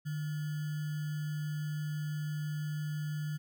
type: tone with sample-and-hold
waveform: sine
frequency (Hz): 151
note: D3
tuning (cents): +48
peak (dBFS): -33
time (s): 0.05-3.38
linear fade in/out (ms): 20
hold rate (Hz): 1575
effects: none